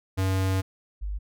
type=tone pair in turn; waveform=square / sine; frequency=95 / 50.23 Hz; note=F#2 / G1; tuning=+46 / +43 cents; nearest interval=major seventh; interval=1103 cents; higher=first; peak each=-23 / -28 dBFS; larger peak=first; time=0.17-0.62 / 1.01-1.19 s; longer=first; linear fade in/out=20 ms; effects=none